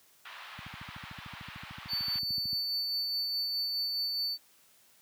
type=band-pass noise; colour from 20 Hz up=pink; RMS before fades=-47 dBFS; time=0.25-2.19 s; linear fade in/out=5 ms; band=930 to 3700 Hz; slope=24 dB/octave
type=click train; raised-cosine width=5 ms; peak=-32 dBFS; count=27; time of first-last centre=0.59-2.53 s; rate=13.4 Hz
type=tone with tremolo; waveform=triangle; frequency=4500 Hz; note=C#8; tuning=25 cents sharp; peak=-28 dBFS; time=1.88-4.38 s; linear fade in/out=50 ms; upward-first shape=sine; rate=4.8 Hz; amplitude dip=25%
effects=white hiss -63 dBFS RMS until 5.01 s + high-pass 80 Hz 12 dB/octave